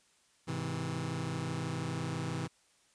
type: chord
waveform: sawtooth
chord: Ab augmented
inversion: none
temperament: just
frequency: 103.83 / 129.78 / 162.23 Hz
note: Ab2 / C3 / E3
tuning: 0 / -14 / -27 cents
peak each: -38 / -34 / -33 dBFS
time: 0.47-2.48 s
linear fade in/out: 20 ms
effects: white hiss -68 dBFS RMS until 2.94 s + resampled to 22050 Hz